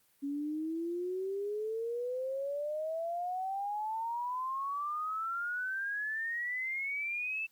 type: exponential sweep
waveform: sine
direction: up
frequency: 277.5 to 2661 Hz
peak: -33 dBFS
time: 0.22-7.47 s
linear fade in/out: 20 ms
effects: white hiss -69 dBFS RMS until 7.51 s + Opus 32 kbps